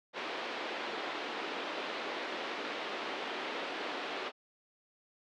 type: band-pass noise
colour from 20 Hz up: pink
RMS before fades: -39 dBFS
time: 0.13-4.32 s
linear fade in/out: 50 ms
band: 310 to 3800 Hz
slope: 24 dB/octave
effects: none